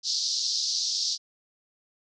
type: band-pass noise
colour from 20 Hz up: pink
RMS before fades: -28 dBFS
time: 0.03-1.18 s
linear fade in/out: 50 ms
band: 4200 to 5800 Hz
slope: 48 dB/octave
effects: none